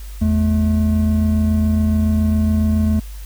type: tone pair together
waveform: triangle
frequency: 81.02 / 215.9 Hz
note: E2 / A3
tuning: -29 / -33 cents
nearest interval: octave + perfect fourth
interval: 1696 cents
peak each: -14 dBFS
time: 0.21-3 s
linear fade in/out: 10 ms
effects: added 50 Hz sine -29 dBFS peak until 3.25 s + white hiss -44 dBFS RMS until 3.25 s